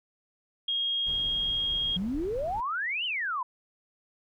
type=tone; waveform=sine; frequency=3259 Hz; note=G#7; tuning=33 cents flat; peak=-26 dBFS; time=0.68-1.97 s; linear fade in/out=5 ms
type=noise; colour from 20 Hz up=brown; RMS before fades=-41 dBFS; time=1.06-2.61 s; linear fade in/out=10 ms
type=exponential two-way sweep; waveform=sine; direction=up then down; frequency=170.9 to 3103 to 962 Hz; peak=-28 dBFS; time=1.96-3.43 s; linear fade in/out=5 ms; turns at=3.05 s
effects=none